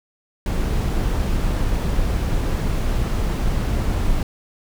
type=noise; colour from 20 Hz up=brown; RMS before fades=-20 dBFS; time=0.46-4.23 s; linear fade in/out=2 ms; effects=none